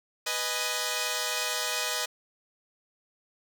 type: chord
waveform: 5% pulse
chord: G# minor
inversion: first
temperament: equal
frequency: 493.9 / 622.3 / 830.6 Hz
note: B4 / D#5 / G#5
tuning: 0 / 0 / 0 cents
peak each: -21 / -20 / -23 dBFS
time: 0.26-2.06 s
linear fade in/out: 10 ms
effects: none